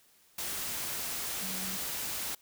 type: tone in noise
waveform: sine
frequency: 189.7 Hz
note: F#3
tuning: 43 cents sharp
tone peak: -42 dBFS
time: 1.42-1.77 s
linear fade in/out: 5 ms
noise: white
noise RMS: -36 dBFS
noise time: 0.38-2.35 s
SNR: -9 dB
effects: white hiss -64 dBFS RMS until 2.41 s